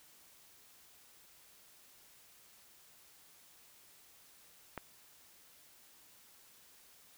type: click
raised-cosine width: 0.5 ms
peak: -25 dBFS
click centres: 4.777 s
effects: white hiss -62 dBFS RMS until 7.17 s